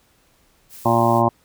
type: noise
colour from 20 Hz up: blue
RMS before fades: -40 dBFS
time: 0.69-1.23 s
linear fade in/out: 50 ms
type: harmonic tone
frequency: 116.54 Hz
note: A#2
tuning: in tune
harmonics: 1 / 2 / 3 / 5 / 6 / 7 / 8 / 9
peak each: -22 / -22 / -22 / -22 / -22 / -22 / -22 / -22 dBFS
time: 0.85-1.29 s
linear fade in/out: 10 ms
effects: pink hiss -59 dBFS RMS until 1.44 s